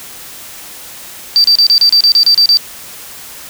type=tone bursts; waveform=sine; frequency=4658 Hz; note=D8; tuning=15 cents flat; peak=-3 dBFS; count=11; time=1.36-2.571 s; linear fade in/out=0 ms; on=81 ms; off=32 ms; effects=tanh soft clip ceiling -1 dBFS + white hiss -31 dBFS RMS until 3.49 s